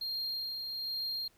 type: tone with tremolo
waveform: triangle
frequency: 4211 Hz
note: C8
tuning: 10 cents sharp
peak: -32 dBFS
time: 0.01-1.28 s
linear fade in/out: 5 ms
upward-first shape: sine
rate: 1.2 Hz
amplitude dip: 35%
effects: pink hiss -67 dBFS RMS until 1.37 s